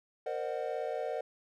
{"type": "chord", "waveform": "triangle", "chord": "C half-diminished seventh", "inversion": "third", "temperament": "equal with one note detuned", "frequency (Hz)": [466.2, 523.3, 608, 740], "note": ["Bb4", "C5", "Eb5", "Gb5"], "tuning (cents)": [0, 0, -40, 0], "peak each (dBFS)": [-36, -37, -36, -38], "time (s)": [0.26, 1.21], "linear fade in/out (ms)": 5, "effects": []}